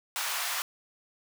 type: high-pass noise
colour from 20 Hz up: pink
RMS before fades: -32 dBFS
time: 0.16-0.62 s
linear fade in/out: 0 ms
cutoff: 850 Hz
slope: 24 dB/octave
effects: none